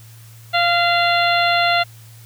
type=harmonic tone with a mistuned harmonic; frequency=694 Hz; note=F5; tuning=11 cents flat; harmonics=1 / 2 / 3 / 4 / 5 / 6; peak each=-17 / -20 / -22 / -23 / -24 / -25 dBFS; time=0.53-1.84 s; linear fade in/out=20 ms; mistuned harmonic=3; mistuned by=-24 cents; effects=added 113 Hz sine -40 dBFS peak until 2.25 s + white hiss -48 dBFS RMS until 2.25 s